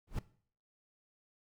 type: noise with exponential growth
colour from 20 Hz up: brown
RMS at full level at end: -29 dBFS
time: 0.07-0.19 s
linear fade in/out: 5 ms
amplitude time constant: 26 ms
effects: noise-tail reverb RT60 0.5 s tail -18 dB re dry